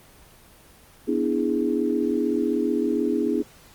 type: chord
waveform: sine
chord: E dominant seventh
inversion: second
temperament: equal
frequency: 246.9 / 293.7 / 329.6 / 415.3 Hz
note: B3 / D4 / E4 / G#4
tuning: 0 / 0 / 0 / 0 cents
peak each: -26 dBFS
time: 1.07-3.43 s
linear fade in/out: 20 ms
effects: pink hiss -51 dBFS RMS until 3.74 s + Opus 24 kbps